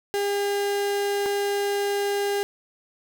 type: tone pair in turn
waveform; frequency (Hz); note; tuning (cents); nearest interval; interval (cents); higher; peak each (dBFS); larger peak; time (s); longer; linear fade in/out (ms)
35% pulse; 403.7 / 403.7; G#4 / G#4; -49 / -49; unison; 0; neither; -21; neither; 0.14-1.26 / 1.26-2.43; second; 0
effects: none